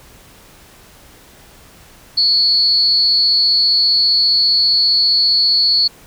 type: tone with amplitude modulation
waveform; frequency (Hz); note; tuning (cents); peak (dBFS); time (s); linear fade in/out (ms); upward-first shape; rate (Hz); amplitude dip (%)
sine; 4400; C#8; -14; -7; 2.17-5.88; 10; sine; 265; 70
effects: pink hiss -44 dBFS RMS until 6.06 s